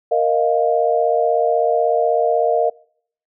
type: chord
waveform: sine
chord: Bb suspended fourth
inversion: none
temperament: equal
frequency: 466.2 / 622.3 / 698.5 Hz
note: Bb4 / Eb5 / F5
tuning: 0 / 0 / 0 cents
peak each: -18 dBFS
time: 0.11-2.7 s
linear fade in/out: 10 ms
effects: noise-tail reverb RT60 0.6 s tail -25 dB re dry